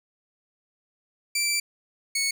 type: tone pair in turn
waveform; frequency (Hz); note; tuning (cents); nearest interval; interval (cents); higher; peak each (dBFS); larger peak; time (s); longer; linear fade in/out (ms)
15% pulse; 2339 / 2211; D7 / C#7; -8 / -5; minor second; 97; first; -16 / -17; first; 1.35-1.6 / 2.15-2.31; first; 5
effects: none